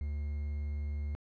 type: tone with quantisation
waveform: triangle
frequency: 73.42 Hz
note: D2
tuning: in tune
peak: -31 dBFS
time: 0.01-1.15 s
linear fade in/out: 0 ms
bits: 9
effects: low-pass 2000 Hz 12 dB/octave